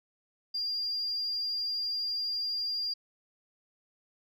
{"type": "tone", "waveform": "sine", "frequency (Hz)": 4796, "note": "D8", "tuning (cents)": 36, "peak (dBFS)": -29, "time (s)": [0.54, 2.94], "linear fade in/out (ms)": 10, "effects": ["tanh soft clip ceiling -25 dBFS"]}